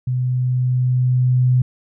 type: tone with level ramp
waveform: sine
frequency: 126.3 Hz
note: B2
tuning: 39 cents sharp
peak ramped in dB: -17 to -11 dBFS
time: 0.07-1.62 s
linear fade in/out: 5 ms
effects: none